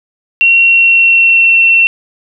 sine tone with pitch glide, 2735 to 2708 Hz, F7 to E7, -37 to +46 cents, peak -4 dBFS, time 0.41-1.87 s, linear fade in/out 0 ms, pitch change -17 cents, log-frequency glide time 0.62-1.56 s, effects none

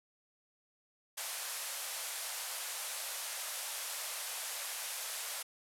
white band-pass noise, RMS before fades -41 dBFS, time 1.17-5.43 s, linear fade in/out 10 ms, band 510 to 13000 Hz, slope 48 dB/octave, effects none

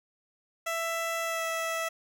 15% pulse tone with pitch glide, 663 to 656.1 Hz, E5 to E5, +10 to -8 cents, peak -23 dBFS, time 0.66-1.89 s, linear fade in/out 10 ms, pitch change -18 cents, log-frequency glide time 1.22-1.43 s, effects none

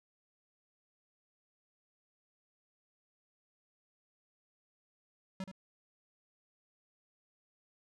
square tone with echo, 190 Hz, F#3, 46 cents sharp, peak -38 dBFS, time 5.4-5.44 s, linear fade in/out 2 ms, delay 75 ms, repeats 1, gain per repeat -8 dB, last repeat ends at 5.515 s, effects low-pass 7000 Hz 12 dB/octave

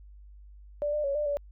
sine tone with pitch steps, 586 / 598 / 558 / 595 / 575 Hz, D5 / D5 / C#5 / D5 / D5, -4 / +31 / +11 / +22 / -37 cents, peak -26 dBFS, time 0.82-1.37 s, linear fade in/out 0 ms, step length 110 ms, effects added 50 Hz sine -47 dBFS peak until 1.51 s

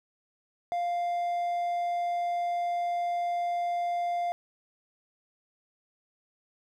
triangle tone, 698.5 Hz, F5, in tune, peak -25 dBFS, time 0.72-4.32 s, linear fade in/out 0 ms, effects none

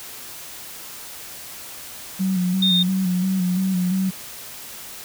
sine tone with vibrato, 185 Hz, F#3, in tune, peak -18 dBFS, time 2.19-4.11 s, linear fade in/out 20 ms, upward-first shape square, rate 2.9 Hz, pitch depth 43 cents each way
sine tone, 3661 Hz, A#7, 32 cents flat, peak -16 dBFS, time 2.62-2.83 s, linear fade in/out 5 ms
effects white hiss -37 dBFS RMS until 5.04 s

